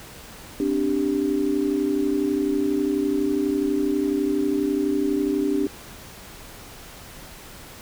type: chord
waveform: sine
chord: C suspended second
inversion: none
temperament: equal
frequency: 261.6 / 293.7 / 392 Hz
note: C4 / D4 / G4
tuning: 0 / 0 / 0 cents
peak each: -27 / -22 / -25 dBFS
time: 0.6-5.67 s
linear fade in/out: 2 ms
effects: pink hiss -42 dBFS RMS until 7.81 s